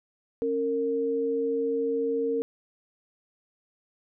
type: tone pair together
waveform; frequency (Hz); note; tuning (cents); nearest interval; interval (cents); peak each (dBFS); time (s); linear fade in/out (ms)
sine; 274.1 / 460.1; C#4 / A#4; -19 / -23; major sixth; 896; -31 / -25; 0.42-2.42; 0
effects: none